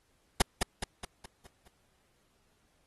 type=noise with echo; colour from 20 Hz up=pink; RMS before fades=-21 dBFS; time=0.4-0.42 s; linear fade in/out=5 ms; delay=210 ms; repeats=6; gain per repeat=-6 dB; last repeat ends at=1.68 s; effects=pink hiss -72 dBFS RMS until 2.86 s + AAC 32 kbps